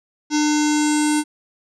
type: tone with low-pass filter sweep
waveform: square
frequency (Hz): 300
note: D4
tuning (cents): +37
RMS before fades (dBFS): -18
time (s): 0.3-1.24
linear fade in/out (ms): 50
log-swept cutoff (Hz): 5800 to 9200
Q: 4.3
effects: none